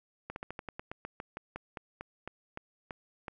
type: slowing click train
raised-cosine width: 0.5 ms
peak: -24 dBFS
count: 18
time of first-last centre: 0.3-3.282 s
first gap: 61 ms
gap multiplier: 1.12
effects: none